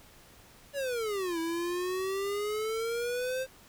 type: exponential two-way sweep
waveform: square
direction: down then up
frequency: 579 to 326.2 to 528 Hz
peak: -31 dBFS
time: 0.73-3.47 s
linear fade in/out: 50 ms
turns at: 1.39 s
effects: pink hiss -56 dBFS RMS until 3.68 s